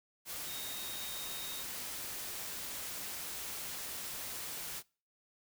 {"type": "tone in noise", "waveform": "sine", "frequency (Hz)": 3729, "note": "A#7", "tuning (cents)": 0, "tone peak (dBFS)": -45, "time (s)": [0.45, 1.65], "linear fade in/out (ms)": 50, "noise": "white", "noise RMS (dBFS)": -42, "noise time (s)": [0.25, 4.83], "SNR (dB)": -6, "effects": ["noise-tail reverb RT60 0.4 s tail -25 dB re dry"]}